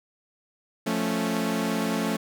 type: chord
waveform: sawtooth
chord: F augmented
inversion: none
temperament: equal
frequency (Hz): 174.61 / 220 / 277.2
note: F3 / A3 / C#4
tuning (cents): 0 / 0 / 0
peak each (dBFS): -27 / -23 / -26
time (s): 0.86-2.17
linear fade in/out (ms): 10
effects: none